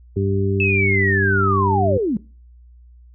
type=harmonic tone; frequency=98 Hz; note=G2; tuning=in tune; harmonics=1 / 2 / 3 / 4; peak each=-19 / -25 / -28 / -22 dBFS; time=0.16-1.98 s; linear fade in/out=10 ms
type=linear sweep; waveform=sine; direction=down; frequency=2637 to 187.6 Hz; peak=-17 dBFS; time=0.6-2.17 s; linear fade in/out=2 ms
effects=noise-tail reverb RT60 0.4 s tail -24 dB re dry + added 60 Hz sine -43 dBFS peak until 3.14 s